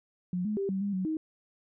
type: tone with pitch steps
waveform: sine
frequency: 179.7 / 211.9 / 393.8 / 192.2 / 201.6 / 186.8 / 315 Hz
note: F3 / G#3 / G4 / G3 / G3 / F#3 / D#4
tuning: +50 / +35 / +8 / -34 / +49 / +17 / +21 cents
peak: -28 dBFS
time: 0.33-1.17 s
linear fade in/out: 2 ms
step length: 120 ms
effects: none